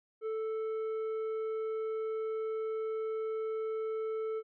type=tone with tanh clipping; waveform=sine; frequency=440 Hz; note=A4; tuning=in tune; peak=-34 dBFS; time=0.21-4.43 s; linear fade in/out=50 ms; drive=7 dB; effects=none